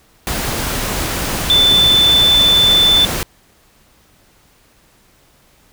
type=tone in noise; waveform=sine; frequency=3520 Hz; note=A7; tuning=in tune; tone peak=-8 dBFS; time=1.5-3.05 s; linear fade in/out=0 ms; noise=pink; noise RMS=-20 dBFS; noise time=0.27-3.23 s; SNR=+9 dB; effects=pink hiss -52 dBFS RMS until 5.72 s